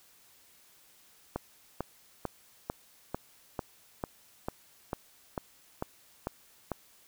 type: click train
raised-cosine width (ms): 1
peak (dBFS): -18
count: 13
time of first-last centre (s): 1.36-6.717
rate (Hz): 2.24
effects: white hiss -61 dBFS RMS until 7.07 s